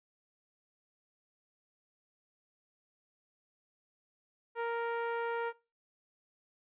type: tone with low-pass filter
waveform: 10% pulse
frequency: 466.2 Hz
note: A#4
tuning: in tune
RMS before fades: -35 dBFS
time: 4.55-5.53 s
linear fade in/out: 50 ms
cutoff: 1100 Hz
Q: 0.59
effects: noise-tail reverb RT60 0.3 s tail -22 dB re dry + resampled to 8000 Hz